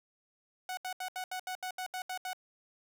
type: tone bursts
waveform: sawtooth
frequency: 740 Hz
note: F#5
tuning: in tune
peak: -32 dBFS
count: 11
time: 0.69-2.332 s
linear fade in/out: 2 ms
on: 82 ms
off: 74 ms
effects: none